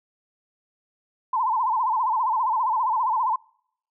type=tone with vibrato; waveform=sine; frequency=950 Hz; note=A#5; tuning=33 cents sharp; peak=-20 dBFS; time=1.33-3.36 s; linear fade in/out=5 ms; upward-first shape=sine; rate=15 Hz; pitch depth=170 cents each way; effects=noise-tail reverb RT60 0.7 s tail -26 dB re dry